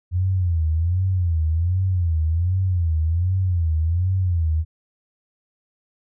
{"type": "tone with vibrato", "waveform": "sine", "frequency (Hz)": 86.3, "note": "F2", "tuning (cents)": -20, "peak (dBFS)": -17, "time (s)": [0.11, 4.65], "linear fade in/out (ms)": 50, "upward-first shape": "sine", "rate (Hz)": 1.3, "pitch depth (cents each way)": 160, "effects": []}